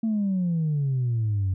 sine exponential sweep, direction down, 227.5 to 91.9 Hz, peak -20 dBFS, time 0.03-1.54 s, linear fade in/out 5 ms, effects tanh soft clip ceiling -19 dBFS

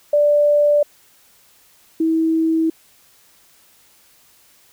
sine tone pair in turn, 587.3 / 323.2 Hz, D5 / E4, 0 / -34 cents, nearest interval minor seventh, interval 1034 cents, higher first, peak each -11 / -14 dBFS, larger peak first, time 0.13-0.83 / 2-2.7 s, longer neither, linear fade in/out 5 ms, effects white hiss -53 dBFS RMS until 4.72 s

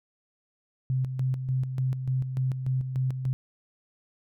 sine tone with tremolo, 130 Hz, C3, 11 cents flat, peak -23 dBFS, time 0.9-3.33 s, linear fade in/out 0 ms, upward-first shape square, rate 3.4 Hz, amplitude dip 55%, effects none

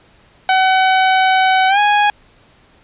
sawtooth tone with pitch glide, 755 to 828.1 Hz, F#5 to G#5, +35 to -5 cents, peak -6 dBFS, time 0.49-2.1 s, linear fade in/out 2 ms, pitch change +160 cents, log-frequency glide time 1.68-1.79 s, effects pink hiss -50 dBFS RMS until 2.83 s + resampled to 8000 Hz

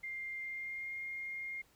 sine tone with pitch glide, 2100 to 2126 Hz, C7 to C7, +6 to +27 cents, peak -39 dBFS, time 0.03-1.62 s, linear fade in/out 10 ms, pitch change +21 cents, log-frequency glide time 0.34-0.93 s, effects pink hiss -68 dBFS RMS until 1.75 s

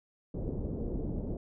pink low-pass noise, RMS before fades -35 dBFS, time 0.34-1.37 s, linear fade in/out 5 ms, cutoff 480 Hz, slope 24 dB/octave, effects none

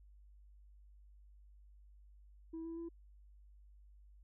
sine tone with pitch steps, 325.9 / 330.6 / 335.4 Hz, E4 / E4 / E4, -20 / +5 / +30 cents, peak -40 dBFS, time 2.53-2.89 s, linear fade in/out 10 ms, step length 120 ms, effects tanh soft clip ceiling -40 dBFS + added 50 Hz sine -58 dBFS peak until 4.23 s

